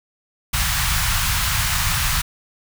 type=band-stop noise; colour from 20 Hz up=pink; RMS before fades=-20 dBFS; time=0.53-2.22 s; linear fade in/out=10 ms; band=140 to 980 Hz; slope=24 dB/octave; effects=none